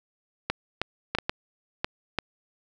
clicks, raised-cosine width 0.3 ms, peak -9 dBFS, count 7, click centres 0.5 / 0.816 / 1.15 / 1.186 / 1.295 / 1.845 / 2.187 s, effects none

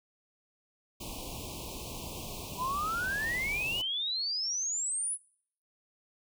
pink band-stop noise, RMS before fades -41 dBFS, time 1-3.82 s, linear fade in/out 10 ms, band 1100 to 2400 Hz, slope 96 dB/octave
sine exponential sweep, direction up, 970 to 10390 Hz, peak -30 dBFS, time 2.57-5.18 s, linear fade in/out 50 ms
effects noise-tail reverb RT60 0.6 s tail -23 dB re dry

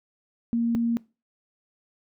sine tone pair in turn, 233.1 / 233.1 Hz, A#3 / A#3, 0 / 0 cents, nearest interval unison, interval 0 cents, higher neither, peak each -21 dBFS, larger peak neither, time 0.53-0.75 / 0.75-0.97 s, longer neither, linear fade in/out 0 ms, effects noise-tail reverb RT60 0.3 s tail -22 dB re dry

